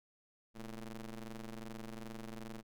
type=ring-modulated tone; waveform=sawtooth; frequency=114.3 Hz; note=A#2; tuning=34 cents flat; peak=-37 dBFS; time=0.54-2.63 s; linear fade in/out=50 ms; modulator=103 Hz; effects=none